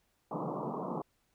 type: band-pass noise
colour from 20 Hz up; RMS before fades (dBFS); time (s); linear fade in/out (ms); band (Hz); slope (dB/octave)
pink; -37; 0.31-1.02; 5; 140 to 1200; 96
effects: pink hiss -75 dBFS RMS until 1.34 s